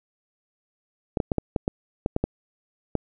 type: clicks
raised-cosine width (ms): 2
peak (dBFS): -9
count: 10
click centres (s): 1.172 / 1.202 / 1.318 / 1.383 / 1.562 / 1.679 / 2.061 / 2.164 / 2.24 / 2.953
effects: none